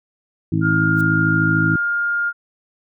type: harmonic tone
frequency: 53.4 Hz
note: G#1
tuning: 49 cents sharp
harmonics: 2 / 3 / 4 / 5 / 6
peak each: -22 / -19 / -29 / -24 / -22 dBFS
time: 0.52-1.76 s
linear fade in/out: 5 ms
type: tone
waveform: sine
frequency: 1411 Hz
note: F6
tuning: 17 cents sharp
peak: -17 dBFS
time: 0.61-2.33 s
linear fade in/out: 50 ms
type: noise with exponential growth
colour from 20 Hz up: blue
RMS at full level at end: -35 dBFS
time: 0.92-1.01 s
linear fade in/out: 2 ms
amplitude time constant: 18 ms
effects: none